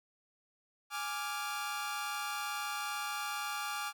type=chord; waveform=sawtooth; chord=D diminished; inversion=second; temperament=equal; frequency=830.6 / 1174.7 / 1396.9 Hz; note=Ab5 / D6 / F6; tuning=0 / 0 / 0 cents; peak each=-37 / -36 / -37 dBFS; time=0.9-3.93 s; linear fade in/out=50 ms; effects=none